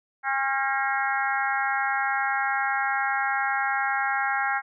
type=harmonic tone with a mistuned harmonic; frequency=270 Hz; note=C#4; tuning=45 cents flat; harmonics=3 / 4 / 5 / 6 / 7 / 8; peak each=-27 / -34 / -29 / -29 / -32 / -34 dBFS; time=0.23-4.62 s; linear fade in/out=50 ms; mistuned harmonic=5; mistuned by=+35 cents; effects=none